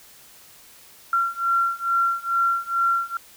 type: beating tone pair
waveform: sine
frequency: 1368 / 1370.3 Hz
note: F6 / F6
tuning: -36 / -33 cents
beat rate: 2.3 Hz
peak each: -23 / -22 dBFS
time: 1.13-3.17 s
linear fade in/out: 2 ms
effects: white hiss -49 dBFS RMS until 3.36 s